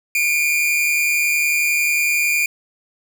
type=tone pair together; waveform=45% pulse; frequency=2265 / 2416 Hz; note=C#7 / D7; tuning=+37 / +48 cents; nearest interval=minor second; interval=111 cents; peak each=-24 / -16 dBFS; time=0.15-2.46 s; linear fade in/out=2 ms; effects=none